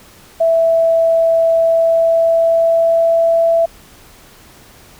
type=tone with pitch glide; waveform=sine; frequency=659.3 to 665.4 Hz; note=E5 to E5; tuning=0 to +16 cents; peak=-9 dBFS; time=0.4-3.66 s; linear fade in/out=10 ms; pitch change=+16 cents; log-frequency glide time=1.51-3.48 s; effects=pink hiss -43 dBFS RMS until 4.99 s